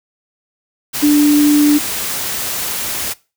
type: tone in noise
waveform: sine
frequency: 294.4 Hz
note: D4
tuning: 4 cents sharp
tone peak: -7 dBFS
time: 1.02-1.79 s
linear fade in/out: 20 ms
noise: white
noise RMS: -21 dBFS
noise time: 0.93-3.14 s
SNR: +11 dB
effects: noise-tail reverb RT60 0.3 s tail -21 dB re dry